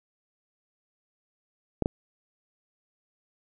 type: clicks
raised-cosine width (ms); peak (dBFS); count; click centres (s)
2; -11; 2; 1.823 / 1.859
effects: none